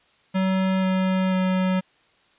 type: tone with pitch steps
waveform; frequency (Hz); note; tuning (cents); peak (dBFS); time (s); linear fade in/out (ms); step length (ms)
square; 189 / 187.59 / 186.18; F#3 / F#3 / F#3; +37 / +24 / +11; -20; 0.34-1.81; 20; 490
effects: white hiss -60 dBFS RMS until 2.38 s + resampled to 8000 Hz